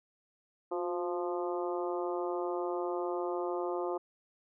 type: harmonic tone with a mistuned harmonic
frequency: 174.61 Hz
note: F3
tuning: in tune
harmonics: 2 / 3 / 4 / 5 / 6 / 7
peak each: -34 / -38 / -40 / -42 / -44 / -45 dBFS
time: 0.71-3.98 s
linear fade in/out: 10 ms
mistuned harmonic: 2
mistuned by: +37 cents
effects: none